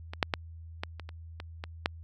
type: clicks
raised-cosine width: 0.3 ms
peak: -22 / -7 / -10 / -16 / -25 / -28 / -23 / -21 / -9 dBFS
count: 9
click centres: 0.135 / 0.228 / 0.338 / 0.835 / 0.997 / 1.091 / 1.401 / 1.639 / 1.859 s
effects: added 82 Hz sine -43 dBFS peak until 2.03 s